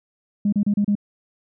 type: tone bursts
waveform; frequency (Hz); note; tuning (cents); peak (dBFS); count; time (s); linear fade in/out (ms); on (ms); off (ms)
sine; 204.8; G#3; -24; -15; 5; 0.45-0.953; 5; 75; 32
effects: tanh soft clip ceiling -11 dBFS